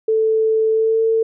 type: tone with pitch glide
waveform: sine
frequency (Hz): 440.9 to 448.3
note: A4 to A4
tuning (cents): +4 to +32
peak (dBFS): -13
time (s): 0.08-1.23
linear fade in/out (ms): 5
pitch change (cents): +28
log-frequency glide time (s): 0.71-1.01
effects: none